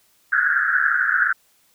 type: band-pass noise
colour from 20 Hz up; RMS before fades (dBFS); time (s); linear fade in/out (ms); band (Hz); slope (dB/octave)
pink; -19; 0.32-1.33; 5; 1400 to 1700; 96
effects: white hiss -60 dBFS RMS until 1.74 s